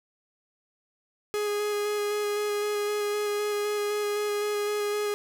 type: tone with vibrato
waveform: 45% pulse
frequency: 415.3 Hz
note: G#4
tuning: in tune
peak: -26 dBFS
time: 1.34-5.14 s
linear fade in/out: 0 ms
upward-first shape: square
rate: 3.9 Hz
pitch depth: 10 cents each way
effects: none